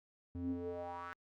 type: tone with band-pass filter sweep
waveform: square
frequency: 87.31 Hz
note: F2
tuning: in tune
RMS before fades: -42 dBFS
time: 0.35-1.13 s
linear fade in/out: 0 ms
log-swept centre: 180 to 1500 Hz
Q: 4.8
effects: Opus 48 kbps